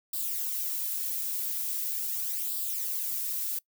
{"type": "noise with flanger", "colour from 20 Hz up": "violet", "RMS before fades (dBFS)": -32, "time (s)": [0.13, 3.59], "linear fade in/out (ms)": 5, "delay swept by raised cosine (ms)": [0.23, 3.23], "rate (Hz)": 0.41, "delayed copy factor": 0.6, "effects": ["noise-tail reverb RT60 0.1 s tail -23 dB re dry"]}